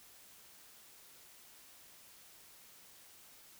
silence, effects white hiss -59 dBFS RMS until 3.59 s

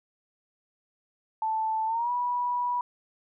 sine tone with pitch glide, 880 to 976.4 Hz, A5 to B5, 0 to -20 cents, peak -25 dBFS, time 1.42-2.81 s, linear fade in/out 2 ms, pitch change +180 cents, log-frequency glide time 1.86-2.11 s, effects none

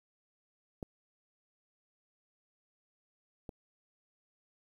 clicks, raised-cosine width 2 ms, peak -26 / -29 dBFS, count 2, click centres 0.828 / 3.492 s, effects 10-bit

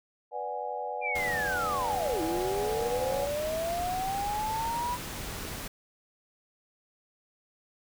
sine chord, G# half-diminished seventh, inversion first, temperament equal, 493.9 / 587.3 / 740 / 830.6 Hz, B4 / D5 / F#5 / G#5, 0 / 0 / 0 / 0 cents, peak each -38 / -39 / -37 / -36 dBFS, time 0.31-3.29 s, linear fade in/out 50 ms
sine linear two-way sweep, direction down then up, 2419 to 315.6 to 991 Hz, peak -29 dBFS, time 1.01-4.98 s, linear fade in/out 50 ms, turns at 2.22 s
pink noise, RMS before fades -38 dBFS, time 1.15-5.68 s, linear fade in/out 5 ms
effects none

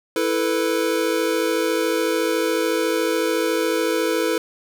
square chord, E suspended fourth, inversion none, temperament equal, 329.6 / 440 / 493.9 Hz, E4 / A4 / B4, 0 / 0 / 0 cents, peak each -24 dBFS, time 0.16-4.38 s, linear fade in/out 2 ms, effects none

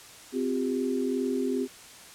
sine tone cluster, 259.2 / 357 / 399.4 Hz, C4 / F4 / G4, -16 / +38 / +32 cents, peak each -28 / -33 / -30 dBFS, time 0.32-1.68 s, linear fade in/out 50 ms, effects white hiss -48 dBFS RMS until 2.14 s + low-pass 10000 Hz 12 dB/octave

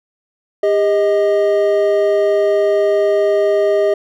triangle tone pair together, 401.7 / 626 Hz, G4 / D#5, +42 / +10 cents, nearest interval minor sixth, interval 768 cents, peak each -12 dBFS, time 0.63-3.94 s, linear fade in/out 5 ms, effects none

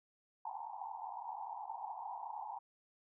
pink band-pass noise, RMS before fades -45 dBFS, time 0.45-2.59 s, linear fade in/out 5 ms, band 770 to 960 Hz, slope 96 dB/octave, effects none

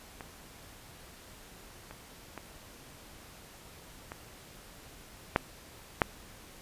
clicks, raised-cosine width 0.5 ms, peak -26 / -29 / -25 / -25 / -8 / -7 dBFS, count 6, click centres 0.208 / 1.91 / 2.377 / 4.119 / 5.361 / 6.018 s, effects pink hiss -52 dBFS RMS until 6.61 s + resampled to 32000 Hz

